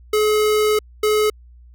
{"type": "tone bursts at uneven times", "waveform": "square", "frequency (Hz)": 425.9, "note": "G#4", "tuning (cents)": 44, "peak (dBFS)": -15, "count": 2, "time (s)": [[0.13, 0.79], [1.03, 1.3]], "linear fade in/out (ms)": 5, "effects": ["added 60 Hz sine -42 dBFS peak until 1.74 s"]}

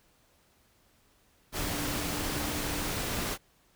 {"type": "tone in noise", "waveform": "sine", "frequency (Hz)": 293.7, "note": "D4", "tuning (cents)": 0, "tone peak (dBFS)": -39, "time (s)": [1.58, 2.92], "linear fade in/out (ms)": 50, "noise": "pink", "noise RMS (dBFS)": -33, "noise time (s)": [1.52, 3.38], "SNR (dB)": -9, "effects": ["pink hiss -66 dBFS RMS until 3.75 s"]}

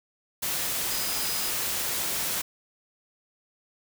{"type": "tone in noise", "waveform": "sine", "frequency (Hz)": 4978, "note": "D#8", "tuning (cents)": 0, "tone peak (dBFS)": -36, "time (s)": [0.9, 1.5], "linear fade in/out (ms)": 10, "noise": "white", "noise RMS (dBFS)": -29, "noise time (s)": [0.42, 2.42], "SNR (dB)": -10, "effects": []}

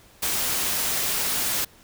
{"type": "noise", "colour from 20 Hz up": "white", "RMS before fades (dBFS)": -25, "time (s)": [0.22, 1.65], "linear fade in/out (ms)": 10, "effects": ["pink hiss -53 dBFS RMS until 1.83 s"]}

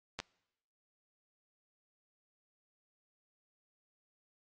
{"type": "clicks", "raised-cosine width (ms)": 0.2, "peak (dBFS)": -20, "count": 2, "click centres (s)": [0.19, 0.201], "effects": ["noise-tail reverb RT60 0.9 s tail -25 dB re dry", "MP3 48 kbps"]}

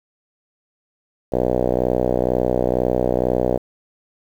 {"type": "tone with low-pass filter", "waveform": "5% pulse", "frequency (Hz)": 62.1, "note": "B1", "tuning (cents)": 10, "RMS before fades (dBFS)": -19, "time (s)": [1.32, 3.58], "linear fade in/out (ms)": 10, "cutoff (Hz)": 560, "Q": 2.5, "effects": ["8-bit"]}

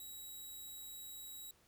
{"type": "tone", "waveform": "5% pulse", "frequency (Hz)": 3868, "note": "B7", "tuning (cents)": -37, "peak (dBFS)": -40, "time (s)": [0, 1.51], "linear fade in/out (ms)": 2, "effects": ["pink hiss -70 dBFS RMS until 1.67 s"]}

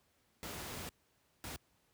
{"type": "noise bursts at uneven times", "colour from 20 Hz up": "pink", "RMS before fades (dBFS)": -44, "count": 2, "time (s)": [[0.43, 0.89], [1.44, 1.56]], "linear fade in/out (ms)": 0, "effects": ["pink hiss -74 dBFS RMS until 1.93 s", "high-pass 60 Hz 12 dB/octave"]}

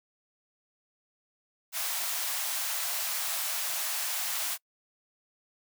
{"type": "high-pass noise", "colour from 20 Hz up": "white", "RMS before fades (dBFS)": -32, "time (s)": [1.72, 4.58], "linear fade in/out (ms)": 50, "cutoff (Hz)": 600, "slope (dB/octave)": 48, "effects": ["noise-tail reverb RT60 0.1 s tail -26 dB re dry"]}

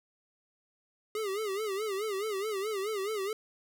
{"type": "tone with vibrato", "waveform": "square", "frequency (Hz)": 410, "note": "G#4", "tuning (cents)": -22, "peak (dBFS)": -32, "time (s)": [1.15, 3.33], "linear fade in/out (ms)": 2, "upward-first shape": "sine", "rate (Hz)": 4.7, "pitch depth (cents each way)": 130, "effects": []}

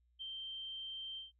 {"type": "tone with ADSR envelope", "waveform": "sine", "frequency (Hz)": 3136, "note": "G7", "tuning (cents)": 0, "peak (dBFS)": -40, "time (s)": [0.19, 1.32], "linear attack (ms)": 29, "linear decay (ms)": 3, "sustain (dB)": -2, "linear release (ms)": 150, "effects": ["noise-tail reverb RT60 0.1 s tail -25 dB re dry", "added 60 Hz sine -70 dBFS peak until 1.39 s"]}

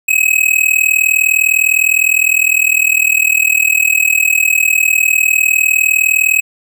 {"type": "tone with amplitude modulation", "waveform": "square", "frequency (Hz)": 2554, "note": "D#7", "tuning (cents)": 45, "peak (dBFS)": -6, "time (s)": [0.08, 6.41], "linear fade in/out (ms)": 10, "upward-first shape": "sine", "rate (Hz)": 39.8, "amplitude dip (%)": 90, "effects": []}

